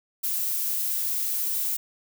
violet noise, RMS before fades -27 dBFS, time 0.23-1.77 s, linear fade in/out 10 ms, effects none

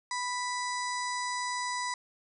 harmonic tone, 989 Hz, B5, 2 cents sharp, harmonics 1 / 2 / 4 / 5 / 6 / 7 / 8 / 9, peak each -33 / -37 / -44 / -42 / -44 / -48 / -45 / -49 dBFS, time 0.11-1.94 s, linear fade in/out 2 ms, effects none

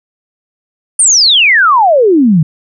sine exponential sweep, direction down, 9397 to 146.83 Hz, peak -4 dBFS, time 0.99-2.43 s, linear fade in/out 5 ms, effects none

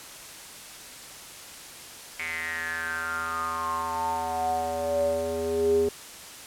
square tone with band-pass filter sweep, 82 Hz, E2, 9 cents flat, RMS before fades -28 dBFS, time 2.19-5.89 s, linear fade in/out 5 ms, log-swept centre 2200 to 380 Hz, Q 9.7, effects white hiss -43 dBFS RMS until 6.46 s + low-pass 11000 Hz 12 dB/octave

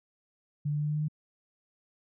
sine tone with pitch steps, 146.83 / 147.77 / 148.71 / 149.66 / 150.61 / 151.57 / 152.54 Hz, D3 / D3 / D3 / D3 / D3 / D#3 / D#3, 0 / +11 / +22 / +33 / +44 / -45 / -34 cents, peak -27 dBFS, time 0.65-1.084 s, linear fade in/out 10 ms, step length 62 ms, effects none

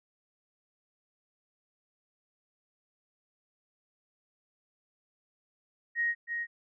sine tone with echo, 1876 Hz, A#6, 11 cents sharp, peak -26 dBFS, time 5.95-6.15 s, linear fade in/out 50 ms, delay 320 ms, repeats 1, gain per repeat -5 dB, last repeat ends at 6.47 s, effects none

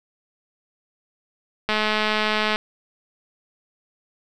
click train, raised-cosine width 0.3 ms, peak -6 dBFS, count 187, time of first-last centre 1.69-2.559 s, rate 214 Hz, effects none

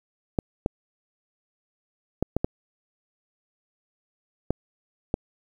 clicks, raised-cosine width 2 ms, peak -9 dBFS, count 7, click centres 0.388 / 0.661 / 2.226 / 2.366 / 2.445 / 4.506 / 5.141 s, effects 8-bit

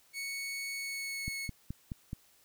sawtooth tone with pitch glide, 2217 to 2195 Hz, C#7 to C#7, 0 to -18 cents, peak -33 dBFS, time 0.13-1.5 s, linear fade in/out 50 ms, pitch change -18 cents, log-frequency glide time 0.75-1.36 s
click train, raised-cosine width 5 ms, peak -25 dBFS, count 5, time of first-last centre 1.28-2.131 s, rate 4.7 Hz
effects white hiss -65 dBFS RMS until 2.44 s

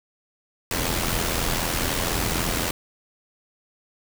pink noise with amplitude modulation, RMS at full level -22 dBFS, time 0.71-2.71 s, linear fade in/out 2 ms, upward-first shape sine, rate 83.9 Hz, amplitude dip 60%, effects none

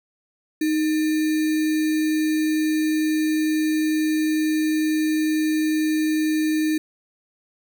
sine tone with sample-and-hold, 311.1 Hz, D#4, in tune, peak -18 dBFS, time 0.61-6.78 s, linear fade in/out 5 ms, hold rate 2100 Hz, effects none

